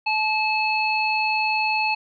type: harmonic tone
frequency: 865 Hz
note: A5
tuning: 30 cents flat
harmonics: 1 / 3 / 5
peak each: -23 / -22 / -30 dBFS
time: 0.06-1.95 s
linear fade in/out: 10 ms
effects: none